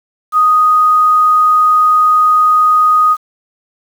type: tone with quantisation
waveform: sine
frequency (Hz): 1244.5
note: D#6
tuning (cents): 0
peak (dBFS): -6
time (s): 0.32-3.17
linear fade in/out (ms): 50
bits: 6
effects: none